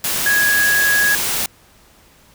sine tone in noise, 1661.2 Hz, G#6, in tune, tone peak -13 dBFS, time 0.26-1.15 s, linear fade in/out 2 ms, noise white, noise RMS -20 dBFS, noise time 0.04-1.46 s, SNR +4 dB, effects pink hiss -50 dBFS RMS until 2.34 s

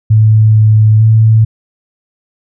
sine tone with pitch steps, 108.9 / 108.3 / 110.7 Hz, A2 / A2 / A2, -17 / -27 / +11 cents, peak -3 dBFS, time 0.1-1.45 s, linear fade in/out 10 ms, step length 450 ms, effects none

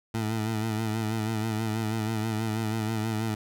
20% pulse tone with vibrato, 110 Hz, A2, in tune, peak -22 dBFS, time 0.14-3.35 s, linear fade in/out 5 ms, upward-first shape sine, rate 6.2 Hz, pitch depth 50 cents each way, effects none

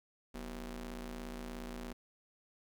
sawtooth ring-modulated tone, 143 Hz, D3, 46 cents flat, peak -35 dBFS, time 0.34-1.93 s, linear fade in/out 10 ms, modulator 100 Hz, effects 12-bit

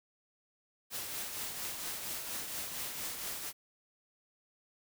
white noise with tremolo, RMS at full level -38 dBFS, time 0.9-3.53 s, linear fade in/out 50 ms, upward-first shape triangle, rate 4.3 Hz, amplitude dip 45%, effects none

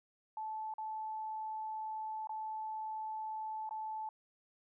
sine tone with dropouts, 871 Hz, A5, 18 cents flat, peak -38 dBFS, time 0.37-4.09 s, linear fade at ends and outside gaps 2 ms, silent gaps 0.739-0.782 / 2.272-2.293 / 3.692-3.709 s, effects none

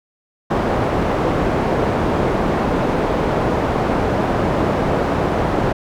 white low-pass noise, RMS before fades -18 dBFS, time 0.5-5.73 s, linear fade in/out 10 ms, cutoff 670 Hz, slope 12 dB/octave, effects none

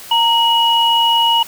sine tone pair together, 924.8 / 2910 Hz, A#5 / F#7, -14 / -29 cents, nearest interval octave + minor sixth, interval 1985 cents, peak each -13 dBFS, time 0.11-1.43 s, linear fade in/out 5 ms, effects white hiss -35 dBFS RMS until 1.47 s

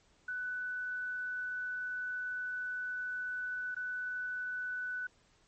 sine tone with dropouts, 1492 Hz, F#6, 14 cents sharp, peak -35 dBFS, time 0.28-5.07 s, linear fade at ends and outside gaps 5 ms, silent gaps 3.747-3.764 s, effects pink hiss -68 dBFS RMS until 5.47 s + MP3 32 kbps

